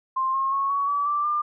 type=tone with pitch steps; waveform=sine; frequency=1053 / 1075.7 / 1099 / 1122.7 / 1147 / 1171.8 / 1197.1 Hz; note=C6 / C6 / C#6 / C#6 / D6 / D6 / D6; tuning=+11 / +48 / -15 / +22 / -41 / -4 / +33 cents; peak=-21 dBFS; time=0.16-1.42 s; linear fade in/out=10 ms; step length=180 ms; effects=none